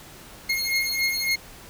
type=beating tone pair; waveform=25% pulse; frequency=2147 / 2150.6 Hz; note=C7 / C7; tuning=+44 / +47 cents; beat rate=3.6 Hz; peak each=-22 dBFS; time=0.49-1.36 s; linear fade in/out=10 ms; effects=pink hiss -45 dBFS RMS until 1.69 s